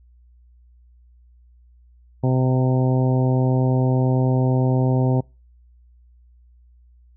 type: harmonic tone with a mistuned harmonic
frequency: 128.8 Hz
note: C3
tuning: 27 cents flat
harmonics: 1 / 2 / 3 / 4 / 5 / 6 / 7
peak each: -17 / -23 / -27 / -29 / -31 / -33 / -34 dBFS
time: 2.23-5.21 s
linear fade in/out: 10 ms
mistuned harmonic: 7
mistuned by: +18 cents
effects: noise-tail reverb RT60 0.3 s tail -26 dB re dry + added 60 Hz sine -49 dBFS peak until 7.16 s